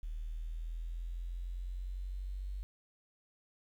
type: linear sweep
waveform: sine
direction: up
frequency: 38.89 to 48.22 Hz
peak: -37 dBFS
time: 0.03-2.63 s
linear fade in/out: 0 ms
effects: 11-bit